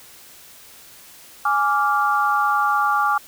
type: chord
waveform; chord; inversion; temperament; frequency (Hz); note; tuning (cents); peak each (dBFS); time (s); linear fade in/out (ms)
sine; D diminished; second; equal with one note detuned; 830.6 / 1167.2 / 1396.9; Ab5 / D6 / F6; 0 / -11 / 0; -21 / -19 / -22; 1.45-3.18; 5
effects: white hiss -45 dBFS RMS until 3.27 s